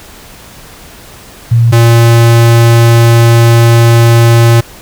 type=tone pair in turn; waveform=sine / square; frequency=116.54 / 116.54 Hz; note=A#2 / A#2; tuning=0 / 0 cents; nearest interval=unison; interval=0 cents; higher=neither; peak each=-3 dBFS; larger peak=neither; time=1.51-1.72 / 1.72-4.61 s; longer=second; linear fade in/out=10 ms; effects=pink hiss -33 dBFS RMS until 4.81 s